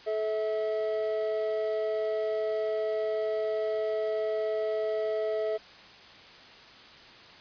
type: tone pair together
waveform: triangle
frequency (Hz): 432.2 / 649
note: A4 / E5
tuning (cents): -31 / -27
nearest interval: perfect fifth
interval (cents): 704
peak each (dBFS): -28 / -28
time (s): 0.06-5.58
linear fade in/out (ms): 20
effects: white hiss -50 dBFS RMS until 7.4 s + resampled to 11025 Hz